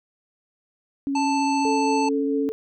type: tone with vibrato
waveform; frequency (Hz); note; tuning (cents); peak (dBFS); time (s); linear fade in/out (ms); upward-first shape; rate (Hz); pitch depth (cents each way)
sine; 277.3; C#4; +1; -22; 1.07-2.49; 0; sine; 15; 15
type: harmonic tone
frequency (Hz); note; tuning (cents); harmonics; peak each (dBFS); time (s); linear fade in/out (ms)
880; A5; 0; 1 / 3 / 5 / 7 / 9; -22 / -32 / -36 / -39 / -41; 1.15-2.09; 5
type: tone with tremolo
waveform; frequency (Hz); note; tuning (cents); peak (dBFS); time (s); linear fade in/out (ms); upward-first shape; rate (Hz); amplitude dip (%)
sine; 440; A4; 0; -23; 1.65-2.52; 0; sine; 4.5; 30
effects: none